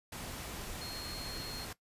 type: tone in noise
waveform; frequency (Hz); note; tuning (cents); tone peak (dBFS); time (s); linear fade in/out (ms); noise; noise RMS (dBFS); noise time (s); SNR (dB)
sine; 4260; C8; +30; -42; 0.81-1.65; 5; pink; -43; 0.12-1.73; -2
effects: noise-tail reverb RT60 0.1 s tail -17 dB re dry + resampled to 32000 Hz